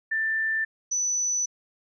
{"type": "tone pair in turn", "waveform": "sine", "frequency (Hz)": [1776, 5974], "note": ["A6", "F#8"], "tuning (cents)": [16, 16], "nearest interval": "octave + major sixth", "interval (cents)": 2100, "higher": "second", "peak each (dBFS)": -23, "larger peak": "neither", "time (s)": [[0.11, 0.65], [0.91, 1.46]], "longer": "second", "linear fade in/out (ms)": 10, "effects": []}